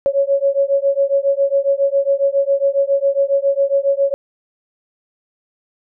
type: beating tone pair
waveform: sine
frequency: 551 / 558.3 Hz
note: C#5 / C#5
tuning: -11 / +12 cents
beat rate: 7.3 Hz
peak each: -16 dBFS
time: 0.06-4.14 s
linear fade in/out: 0 ms
effects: none